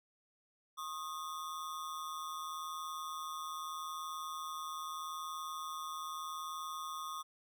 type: ring-modulated tone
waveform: square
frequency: 1163 Hz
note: D6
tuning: 17 cents flat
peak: -38 dBFS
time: 0.77-7.23 s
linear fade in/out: 20 ms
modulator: 80.4 Hz
effects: none